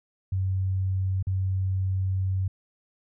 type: tone with dropouts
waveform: sine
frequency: 94.7 Hz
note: F#2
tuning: 41 cents sharp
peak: -23 dBFS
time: 0.32-2.48 s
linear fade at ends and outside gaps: 5 ms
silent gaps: 1.227-1.269 s
effects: none